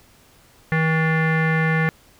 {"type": "tone with low-pass filter", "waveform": "square", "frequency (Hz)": 160, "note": "D#3", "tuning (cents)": 49, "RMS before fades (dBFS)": -19, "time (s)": [0.72, 1.89], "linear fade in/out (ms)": 0, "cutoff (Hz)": 1900, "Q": 8.5, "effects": ["pink hiss -53 dBFS RMS until 2.19 s"]}